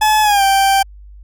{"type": "tone with pitch glide", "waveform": "40% pulse", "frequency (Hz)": [858, 782.3], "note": ["A5", "G5"], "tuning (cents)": [-44, -4], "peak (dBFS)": -9, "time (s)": [0.01, 0.83], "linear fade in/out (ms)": 10, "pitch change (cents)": -160, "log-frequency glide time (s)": [0.22, 0.43], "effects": ["added 50 Hz sine -35 dBFS peak until 1.23 s"]}